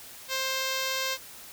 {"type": "tone with notch filter", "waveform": "5% pulse", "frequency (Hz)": 527, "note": "C5", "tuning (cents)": 12, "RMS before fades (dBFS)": -30, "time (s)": [0.28, 1.18], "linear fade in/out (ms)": 50, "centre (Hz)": 10000, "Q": 1.8, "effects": ["white hiss -46 dBFS RMS until 1.52 s"]}